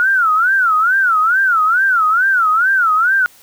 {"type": "tone with vibrato", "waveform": "sine", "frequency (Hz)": 1408, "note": "F6", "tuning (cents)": 14, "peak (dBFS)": -10, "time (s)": [0, 3.26], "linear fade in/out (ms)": 0, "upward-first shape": "sine", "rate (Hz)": 2.3, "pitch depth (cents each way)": 210, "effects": ["white hiss -46 dBFS RMS until 3.42 s"]}